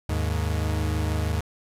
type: tone pair together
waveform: 40% pulse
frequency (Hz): 77.78 / 104.03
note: D#2 / G#2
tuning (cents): 0 / +3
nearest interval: perfect fourth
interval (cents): 503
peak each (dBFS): -24 / -27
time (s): 0.09-1.41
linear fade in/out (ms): 5
effects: resampled to 32000 Hz + 9-bit